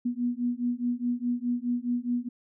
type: beating tone pair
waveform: sine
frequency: 240.6 / 245.4 Hz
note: B3 / B3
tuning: -45 / -11 cents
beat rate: 4.8 Hz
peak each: -29 dBFS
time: 0.05-2.29 s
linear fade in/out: 10 ms
effects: none